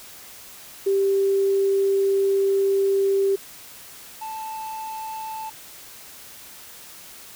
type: tone pair in turn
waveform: sine / triangle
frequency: 392 / 880 Hz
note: G4 / A5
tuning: 0 / 0 cents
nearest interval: octave + major second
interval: 1400 cents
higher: second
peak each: -17 / -28 dBFS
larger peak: first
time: 0.86-3.36 / 4.21-5.5 s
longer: first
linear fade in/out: 10 ms
effects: white hiss -43 dBFS RMS until 7.35 s